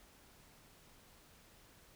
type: silence
effects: pink hiss -63 dBFS RMS until 1.95 s